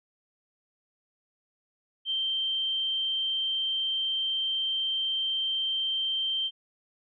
sine tone, 3136 Hz, G7, in tune, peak -26 dBFS, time 2.05-6.51 s, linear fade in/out 50 ms, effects none

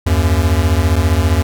square beating tone pair, 77.78 / 92.78 Hz, D#2 / F#2, 0 / +5 cents, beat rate 15 Hz, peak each -14 / -15 dBFS, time 0.06-1.43 s, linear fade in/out 10 ms, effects none

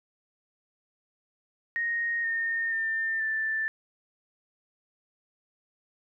sine tone with pitch steps, 1864.7 / 1831.6 / 1799.1 / 1767.2 Hz, A#6 / A#6 / A6 / A6, 0 / -31 / +38 / +7 cents, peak -26 dBFS, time 1.76-3.68 s, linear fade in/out 0 ms, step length 480 ms, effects none

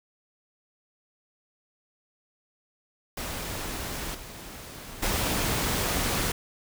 pink noise with level steps, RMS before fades -34 / -42 / -27 dBFS, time 3.17-6.32 s, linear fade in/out 5 ms, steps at 4.14 / 5.02 s, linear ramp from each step 10 ms, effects none

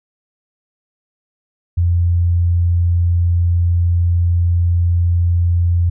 sine tone, 86.6 Hz, F2, 14 cents flat, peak -11 dBFS, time 1.77-5.9 s, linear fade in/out 10 ms, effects none

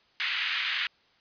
pink band-pass noise, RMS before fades -30 dBFS, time 0.2-0.87 s, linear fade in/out 0 ms, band 1700 to 3600 Hz, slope 24 dB/octave, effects white hiss -64 dBFS RMS until 1.2 s + resampled to 11025 Hz

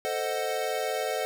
square chord, A diminished seventh, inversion none, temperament equal with one note detuned, 442.3 / 523.3 / 622.3 / 740 Hz, A4 / C5 / Eb5 / Gb5, +9 / 0 / 0 / 0 cents, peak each -34 dBFS, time 0.05-1.25 s, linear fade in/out 0 ms, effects none

